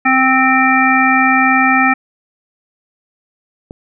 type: harmonic tone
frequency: 261.6 Hz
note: C4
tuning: in tune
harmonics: 1 / 3 / 5 / 7 / 9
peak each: -15 / -15 / -15 / -15 / -15 dBFS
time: 0.05-1.94 s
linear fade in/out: 10 ms
type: click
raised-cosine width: 2 ms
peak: -17 dBFS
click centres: 3.709 s
effects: none